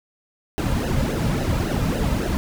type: noise with flanger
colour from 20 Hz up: brown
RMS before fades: -22 dBFS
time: 0.58-2.37 s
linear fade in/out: 0 ms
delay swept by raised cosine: 0.86 to 2.76 ms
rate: 3.6 Hz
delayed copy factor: -0.75
effects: none